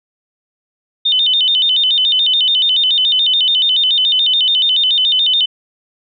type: tone with vibrato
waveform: sine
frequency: 3320 Hz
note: G#7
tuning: 1 cent flat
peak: -10 dBFS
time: 1.05-5.46 s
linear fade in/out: 10 ms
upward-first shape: square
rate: 7 Hz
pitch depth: 160 cents each way
effects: none